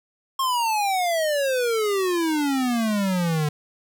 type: exponential sweep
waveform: square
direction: down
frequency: 1082 to 146.83 Hz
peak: -21 dBFS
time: 0.39-3.49 s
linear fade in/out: 5 ms
effects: 9-bit